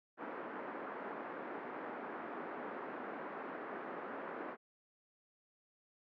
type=band-pass noise; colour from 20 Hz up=pink; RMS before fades=-45 dBFS; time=0.17-4.57 s; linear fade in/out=50 ms; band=260 to 1700 Hz; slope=24 dB/octave; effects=none